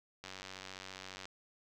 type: click train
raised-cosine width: 0.2 ms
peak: -28 dBFS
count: 97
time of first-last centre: 0.24-1.255 s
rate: 94.6 Hz
effects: none